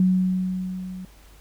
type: tone with level ramp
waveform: sine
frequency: 185 Hz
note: F#3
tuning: in tune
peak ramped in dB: -14 to -33 dBFS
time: 0-1.05 s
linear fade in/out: 2 ms
effects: added 50 Hz sine -48 dBFS peak until 1.4 s + pink hiss -54 dBFS RMS until 1.4 s